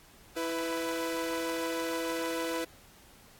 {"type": "tone pair together", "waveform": "sawtooth", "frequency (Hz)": [329.6, 497.7], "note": ["E4", "B4"], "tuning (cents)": [0, 13], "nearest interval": "perfect fifth", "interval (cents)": 713, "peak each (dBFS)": [-30, -30], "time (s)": [0.36, 2.65], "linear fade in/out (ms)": 10, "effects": ["pink hiss -57 dBFS RMS until 3.39 s", "AAC 64 kbps"]}